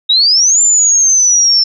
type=exponential two-way sweep; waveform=sine; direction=up then down; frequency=3729 to 7260 to 5330 Hz; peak=-6 dBFS; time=0.09-1.64 s; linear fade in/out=10 ms; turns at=0.61 s; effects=none